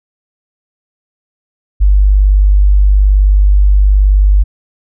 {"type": "tone", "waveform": "sine", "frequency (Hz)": 49.45, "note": "G1", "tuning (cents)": 16, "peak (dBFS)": -4, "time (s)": [1.8, 4.44], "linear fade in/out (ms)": 20, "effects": []}